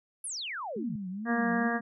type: exponential sweep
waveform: sine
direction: down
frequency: 11360 to 131 Hz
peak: -34 dBFS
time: 0.24-0.96 s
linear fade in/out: 5 ms
type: tone with vibrato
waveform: sine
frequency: 208.2 Hz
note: G#3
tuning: 5 cents sharp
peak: -34 dBFS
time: 0.76-1.81 s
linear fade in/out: 5 ms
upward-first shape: triangle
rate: 2.3 Hz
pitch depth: 260 cents each way
type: harmonic tone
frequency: 234.6 Hz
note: A#3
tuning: 11 cents sharp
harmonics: 1 / 2 / 3 / 4 / 5 / 6 / 7 / 8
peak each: -28 / -36 / -34 / -42 / -37 / -45 / -33 / -39 dBFS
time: 1.25-1.81 s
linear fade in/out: 50 ms
effects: none